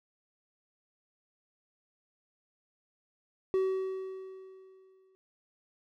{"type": "tone with exponential decay", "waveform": "triangle", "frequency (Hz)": 379.4, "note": "F#4", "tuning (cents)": 43, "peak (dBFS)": -22, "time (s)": [3.54, 5.15], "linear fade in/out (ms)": 0, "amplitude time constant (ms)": 350, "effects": []}